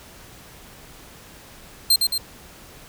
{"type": "tone with echo", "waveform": "sawtooth", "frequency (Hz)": 4167, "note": "C8", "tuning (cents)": -8, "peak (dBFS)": -10, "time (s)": [1.9, 1.96], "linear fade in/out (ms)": 5, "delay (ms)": 110, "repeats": 2, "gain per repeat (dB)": -4, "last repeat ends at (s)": 2.18, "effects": ["pink hiss -45 dBFS RMS until 2.88 s"]}